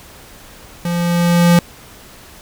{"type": "tone with level ramp", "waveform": "square", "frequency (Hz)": 172.8, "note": "F3", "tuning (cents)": -18, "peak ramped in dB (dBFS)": [-18, -7], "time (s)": [0.85, 1.59], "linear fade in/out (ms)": 2, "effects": ["pink hiss -40 dBFS RMS until 2.41 s"]}